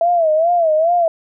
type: tone with vibrato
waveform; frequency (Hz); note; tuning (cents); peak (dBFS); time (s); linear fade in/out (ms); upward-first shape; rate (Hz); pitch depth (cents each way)
sine; 659.3; E5; 0; -11; 0.01-1.08; 2; sine; 2.4; 120
effects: none